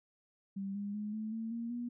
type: tone with pitch steps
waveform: sine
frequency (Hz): 196 / 202.8 / 209.8 / 217.1 / 224.6 / 232.4 / 240.5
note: G3 / G#3 / G#3 / A3 / A3 / A#3 / B3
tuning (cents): 0 / -41 / +18 / -23 / +36 / -5 / -46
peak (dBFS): -36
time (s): 0.56-1.89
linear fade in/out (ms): 10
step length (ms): 190
effects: none